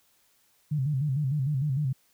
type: tone with vibrato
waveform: sine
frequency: 140.6 Hz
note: C#3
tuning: 25 cents sharp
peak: -24 dBFS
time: 0.71-1.93 s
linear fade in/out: 10 ms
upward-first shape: square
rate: 6.6 Hz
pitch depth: 120 cents each way
effects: white hiss -66 dBFS RMS until 2.13 s